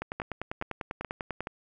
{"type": "two click trains", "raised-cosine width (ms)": 0.5, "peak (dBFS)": [-19, -18], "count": [4, 15], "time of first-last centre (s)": [[0.2, 1.471], [0.02, 1.406]], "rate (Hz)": [2.36, 10.1], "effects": []}